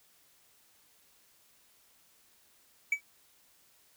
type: tone with exponential decay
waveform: triangle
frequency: 2286 Hz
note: D7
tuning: 47 cents flat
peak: -20 dBFS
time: 2.92-3.01 s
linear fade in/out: 5 ms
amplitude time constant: 18 ms
effects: white hiss -65 dBFS RMS until 3.96 s